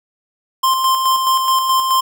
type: tone with tremolo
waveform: square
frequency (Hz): 1049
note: C6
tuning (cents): +4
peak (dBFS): -12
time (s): 0.63-2.01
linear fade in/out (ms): 10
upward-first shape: square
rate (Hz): 4.7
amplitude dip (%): 40
effects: none